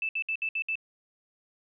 sine tone bursts, 2637 Hz, E7, in tune, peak -27 dBFS, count 6, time 0.02-0.755 s, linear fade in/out 2 ms, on 70 ms, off 63 ms, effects none

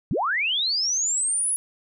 sine linear sweep, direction up, 99.4 to 10548 Hz, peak -21 dBFS, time 0.11-1.56 s, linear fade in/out 0 ms, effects none

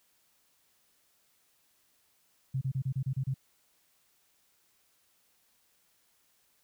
sine tone bursts, 132.7 Hz, C3, 25 cents sharp, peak -28 dBFS, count 8, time 2.54-3.342 s, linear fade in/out 10 ms, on 74 ms, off 30 ms, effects white hiss -70 dBFS RMS until 6.63 s

